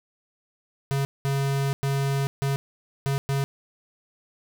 square tone bursts at uneven times, 138.1 Hz, C#3, 6 cents flat, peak -23 dBFS, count 6, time 0.91-1.05 / 1.25-1.73 / 1.83-2.27 / 2.42-2.56 / 3.06-3.18 / 3.29-3.44 s, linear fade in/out 0 ms, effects none

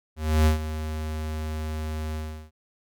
square tone with ADSR envelope, 77.78 Hz, D#2, in tune, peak -16 dBFS, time 0.16-2.51 s, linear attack 300 ms, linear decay 120 ms, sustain -13 dB, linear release 360 ms, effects none

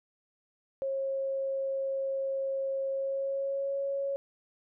sine tone with pitch glide, 541 to 553.3 Hz, C#5 to C#5, -42 to -3 cents, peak -29 dBFS, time 0.82-4.16 s, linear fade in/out 0 ms, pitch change +39 cents, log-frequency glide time 2.9-3.77 s, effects none

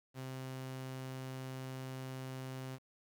sawtooth tone, 130.81 Hz, C3, in tune, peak -38 dBFS, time 0.14-2.79 s, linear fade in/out 50 ms, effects 11-bit

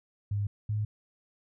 sine tone pair in turn, 102.1 / 106.04 Hz, G#2 / G#2, -29 / +37 cents, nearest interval minor second, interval 66 cents, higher second, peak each -27 dBFS, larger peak neither, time 0.31-0.47 / 0.69-0.85 s, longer neither, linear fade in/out 5 ms, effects none

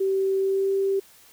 sine tone with pitch glide, 386 to 390.5 Hz, G4 to G4, -27 to -7 cents, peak -20 dBFS, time 0-1 s, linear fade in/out 10 ms, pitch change +20 cents, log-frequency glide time 0.38-0.73 s, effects white hiss -53 dBFS RMS until 1.32 s

